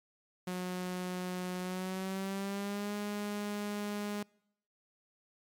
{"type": "tone with pitch glide", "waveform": "sawtooth", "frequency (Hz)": [181.8, 206.4], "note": ["F#3", "G#3"], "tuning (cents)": [-30, -10], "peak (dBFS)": -31, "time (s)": [0.47, 4.23], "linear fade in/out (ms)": 5, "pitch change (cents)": 220, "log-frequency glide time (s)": [1.6, 2.93], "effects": ["noise-tail reverb RT60 0.8 s tail -26 dB re dry", "MP3 96 kbps"]}